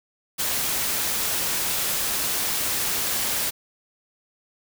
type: noise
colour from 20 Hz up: white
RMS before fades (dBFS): -25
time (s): 0.38-3.51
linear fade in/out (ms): 20
effects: none